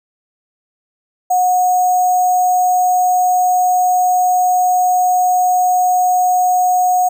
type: tone with sample-and-hold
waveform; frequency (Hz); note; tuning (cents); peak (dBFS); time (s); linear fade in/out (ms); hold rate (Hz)
sine; 730; F#5; -24; -10; 1.3-7.09; 10; 7350
effects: none